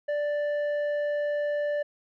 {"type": "tone with low-pass filter", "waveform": "square", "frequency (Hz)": 587.3, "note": "D5", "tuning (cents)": 0, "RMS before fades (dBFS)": -28, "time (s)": [0.08, 1.83], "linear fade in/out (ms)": 10, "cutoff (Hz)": 1300, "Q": 1.7, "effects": []}